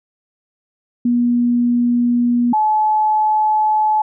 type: tone pair in turn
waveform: sine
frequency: 241 / 858.8 Hz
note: B3 / A5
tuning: -42 / -42 cents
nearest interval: octave + minor seventh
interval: 2200 cents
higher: second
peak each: -12 dBFS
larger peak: neither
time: 1.05-2.53 / 2.53-4.02 s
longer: second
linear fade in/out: 5 ms
effects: none